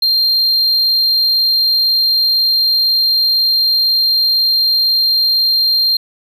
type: tone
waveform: triangle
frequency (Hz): 4186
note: C8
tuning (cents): 0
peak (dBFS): -9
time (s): 0.02-5.97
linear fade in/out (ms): 5
effects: none